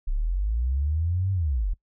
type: linear two-way sweep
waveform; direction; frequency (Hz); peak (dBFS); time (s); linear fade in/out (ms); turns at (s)
sine; up then down; 30.74 to 98 to 36.62; -22; 0.07-1.74; 10; 1.32
effects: noise-tail reverb RT60 0.1 s tail -22 dB re dry